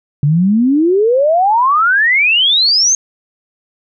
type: exponential sweep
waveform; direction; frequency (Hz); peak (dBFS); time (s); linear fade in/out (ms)
sine; up; 138.59 to 6530; -8; 0.23-2.95; 2
effects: none

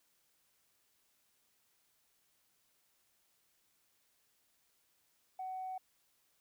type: tone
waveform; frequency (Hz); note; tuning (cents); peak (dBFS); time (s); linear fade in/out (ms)
sine; 750; F#5; +23; -38; 5.39-5.78; 5
effects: tanh soft clip ceiling -35 dBFS + white hiss -75 dBFS RMS until 6.4 s

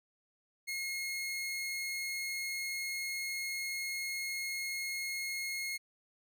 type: tone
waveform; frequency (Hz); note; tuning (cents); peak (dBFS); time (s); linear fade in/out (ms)
sawtooth; 2157; C#7; -48; -32; 0.67-5.78; 20
effects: none

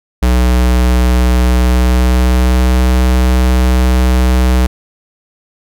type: tone with pitch glide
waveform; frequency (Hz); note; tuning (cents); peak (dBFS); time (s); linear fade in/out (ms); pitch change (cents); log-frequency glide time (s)
square; 61.74 to 62.86; B1 to B1; 0 to +31; -8; 0.22-4.67; 10; +31; 1.48-2.82
effects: none

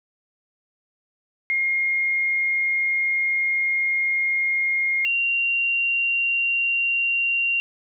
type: tone pair in turn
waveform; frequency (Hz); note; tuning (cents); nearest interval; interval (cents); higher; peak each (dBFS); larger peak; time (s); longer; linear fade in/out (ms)
sine; 2136 / 2763; C7 / F7; +35 / -19; major third; 446; second; -19; neither; 1.5-5.05 / 5.05-7.6; first; 0
effects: none

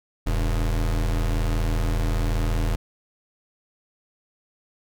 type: tone pair together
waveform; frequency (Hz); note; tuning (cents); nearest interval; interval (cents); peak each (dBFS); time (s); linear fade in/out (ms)
square; 40.57 / 96.5; E1 / G2; -27 / -27; octave + minor third; 1500; -22 / -29; 0.26-2.76; 10
effects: none

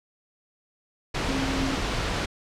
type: tone in noise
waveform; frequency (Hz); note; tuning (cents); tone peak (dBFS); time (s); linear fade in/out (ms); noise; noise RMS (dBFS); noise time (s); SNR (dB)
sine; 268.1; C4; +42; -28; 1.28-1.76; 10; pink; -27; 1.14-2.26; -4
effects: low-pass 5000 Hz 12 dB/octave

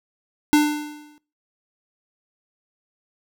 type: tone with exponential decay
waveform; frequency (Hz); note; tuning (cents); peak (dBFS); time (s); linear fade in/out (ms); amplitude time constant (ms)
square; 298.3; D4; +27; -11; 0.53-1.18; 0; 140
effects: noise-tail reverb RT60 0.3 s tail -21 dB re dry

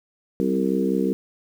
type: harmonic tone with a mistuned harmonic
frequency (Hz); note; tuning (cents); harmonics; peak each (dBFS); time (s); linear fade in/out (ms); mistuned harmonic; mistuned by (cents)
65.41; C2; 0; 3 / 4 / 5 / 6 / 7; -24 / -25 / -26 / -27 / -27; 0.4-1.13; 0; 3; -31
effects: 8-bit

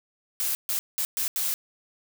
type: noise bursts at uneven times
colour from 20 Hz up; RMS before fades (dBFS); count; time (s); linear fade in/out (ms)
blue; -27; 5; 0.4-0.55 / 0.69-0.79 / 0.98-1.05 / 1.17-1.28 / 1.36-1.54; 0
effects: none

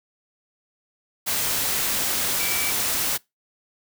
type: tone in noise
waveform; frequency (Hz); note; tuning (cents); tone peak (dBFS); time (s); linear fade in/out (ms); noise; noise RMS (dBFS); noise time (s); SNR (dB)
sine; 2309; D7; -30; -29; 2.39-2.72; 20; white; -24; 1.26-3.18; -8
effects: noise-tail reverb RT60 0.2 s tail -24 dB re dry

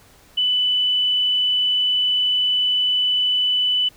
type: tone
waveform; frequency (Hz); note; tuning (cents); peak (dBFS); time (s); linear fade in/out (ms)
sine; 2989; F#7; +17; -16; 0.37-3.89; 10
effects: pink hiss -51 dBFS RMS until 3.96 s

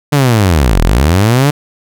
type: linear two-way sweep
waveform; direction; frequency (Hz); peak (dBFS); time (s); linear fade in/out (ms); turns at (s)
sawtooth; down then up; 150.2 to 36.47 to 150.2; -3; 0.12-1.51; 10; 0.82
effects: none

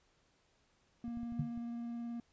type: tone with vibrato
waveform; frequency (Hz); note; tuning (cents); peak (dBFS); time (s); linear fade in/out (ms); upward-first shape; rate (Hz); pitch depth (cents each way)
triangle; 235.4; A#3; +17; -37; 1.04-2.2; 2; triangle; 19; 13
type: clicks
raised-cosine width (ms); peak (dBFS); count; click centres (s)
5; -38; 6; 1.08 / 1.173 / 1.232 / 1.323 / 1.408 / 1.576
type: tone with exponential decay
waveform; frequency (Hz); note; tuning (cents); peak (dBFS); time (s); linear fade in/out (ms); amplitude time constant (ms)
sine; 148.6; D3; +21; -28; 1.39-1.54; 5; 31
effects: pink hiss -73 dBFS RMS until 2.32 s + resampled to 16000 Hz

